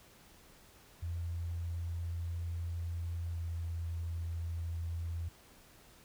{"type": "tone with pitch glide", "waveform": "sine", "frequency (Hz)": [85, 83.88], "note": ["F2", "E2"], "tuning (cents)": [-46, 31], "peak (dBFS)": -35, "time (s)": [1.02, 5.29], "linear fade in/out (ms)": 10, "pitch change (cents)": -23, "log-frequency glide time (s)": [3.3, 3.4], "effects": ["pink hiss -60 dBFS RMS until 6.04 s"]}